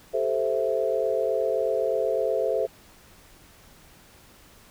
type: chord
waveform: sine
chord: A minor seventh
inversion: third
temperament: equal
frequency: 392 / 440 / 523.3 / 659.3 Hz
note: G4 / A4 / C5 / E5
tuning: 0 / 0 / 0 / 0 cents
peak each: -31 / -27 / -26 / -28 dBFS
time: 0.13-2.67 s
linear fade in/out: 20 ms
effects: pink hiss -53 dBFS RMS until 4.7 s